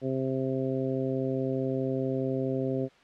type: harmonic tone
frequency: 132.1 Hz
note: C3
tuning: 17 cents sharp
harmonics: 1 / 2 / 3 / 4 / 5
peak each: -33 / -31 / -32 / -34 / -40 dBFS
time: 0.01-2.89 s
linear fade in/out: 50 ms
effects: white hiss -58 dBFS RMS until 3.03 s + low-pass 3000 Hz 12 dB/octave